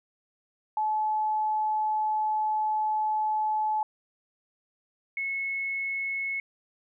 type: tone pair in turn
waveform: sine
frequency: 860 / 2190 Hz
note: A5 / C#7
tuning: -40 / -22 cents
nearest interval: octave + major third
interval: 1618 cents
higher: second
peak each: -24 / -28 dBFS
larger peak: first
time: 0.77-3.83 / 5.17-6.4 s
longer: first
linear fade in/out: 2 ms
effects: none